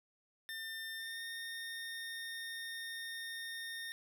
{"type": "tone with pitch glide", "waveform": "25% pulse", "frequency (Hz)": [1800, 1832.5], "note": ["A6", "A#6"], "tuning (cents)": [39, -30], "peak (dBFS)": -38, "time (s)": [0.49, 3.92], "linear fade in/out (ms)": 0, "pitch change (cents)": 31, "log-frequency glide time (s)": [0.97, 1.22], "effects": []}